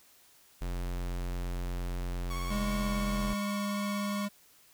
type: tone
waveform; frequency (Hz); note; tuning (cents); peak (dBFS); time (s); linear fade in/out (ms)
square; 44.33; F1; +27; -33; 0.61-3.34; 10
type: tone with vibrato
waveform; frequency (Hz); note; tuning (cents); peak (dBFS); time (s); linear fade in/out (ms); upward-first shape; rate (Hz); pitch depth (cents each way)
sawtooth; 1109; C#6; 0; -35; 2.3-4.26; 10; square; 17; 23
type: tone with pitch glide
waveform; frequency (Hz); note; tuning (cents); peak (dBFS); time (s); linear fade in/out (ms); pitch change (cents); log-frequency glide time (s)
square; 205.1 to 203.4; G#3 to G#3; -21 to -36; -32; 2.5-4.29; 20; -15; 2.79-2.92
effects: white hiss -61 dBFS RMS until 4.73 s